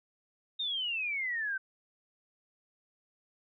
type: exponential sweep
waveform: sine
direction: down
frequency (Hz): 3729 to 1523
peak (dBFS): -31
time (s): 0.59-1.58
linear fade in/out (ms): 10
effects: none